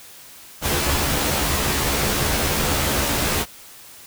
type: noise with comb filter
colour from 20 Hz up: pink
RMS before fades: -21 dBFS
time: 0.61-3.46 s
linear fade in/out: 50 ms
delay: 14 ms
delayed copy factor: +0.8
effects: white hiss -43 dBFS RMS until 4.06 s